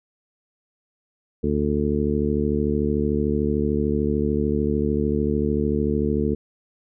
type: harmonic tone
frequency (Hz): 73.42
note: D2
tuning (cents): 0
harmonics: 1 / 2 / 3 / 4 / 5 / 6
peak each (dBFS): -27 / -28 / -24 / -28 / -27 / -26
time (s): 1.43-6.35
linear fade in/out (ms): 10
effects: none